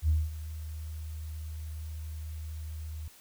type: tone with ADSR envelope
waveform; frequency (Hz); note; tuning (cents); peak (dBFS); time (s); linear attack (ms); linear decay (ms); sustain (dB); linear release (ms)
sine; 77.78; D#2; 0; -20; 0.02-3.08; 66; 210; -16; 3
effects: tanh soft clip ceiling -17 dBFS + white hiss -56 dBFS RMS until 3.2 s